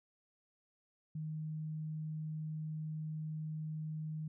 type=tone; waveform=sine; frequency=155.56 Hz; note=D#3; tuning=in tune; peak=-38 dBFS; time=1.15-4.28 s; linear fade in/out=5 ms; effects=none